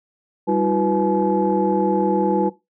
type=tone cluster; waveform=sine; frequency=195.9 / 322.1 / 361.8 / 491.9 / 854 Hz; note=G3 / E4 / F#4 / B4 / G#5; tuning=-1 / -40 / -39 / -7 / +48 cents; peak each=-22 dBFS; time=0.47-2.5 s; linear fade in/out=20 ms; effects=noise-tail reverb RT60 0.2 s tail -17 dB re dry + tanh soft clip ceiling -6 dBFS